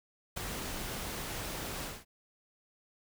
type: noise with ADSR envelope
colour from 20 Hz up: pink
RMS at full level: -34 dBFS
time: 0.36-2.05 s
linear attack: 15 ms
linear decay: 4 ms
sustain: -5 dB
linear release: 210 ms
effects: none